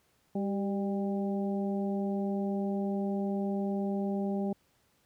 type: harmonic tone with a mistuned harmonic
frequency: 199.4 Hz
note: G3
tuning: 30 cents sharp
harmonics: 1 / 2 / 3 / 4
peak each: -30 / -36 / -40 / -42 dBFS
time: 0.35-4.53 s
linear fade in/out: 5 ms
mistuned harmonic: 2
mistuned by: -37 cents
effects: pink hiss -70 dBFS RMS until 5.05 s + high-pass 60 Hz 12 dB/octave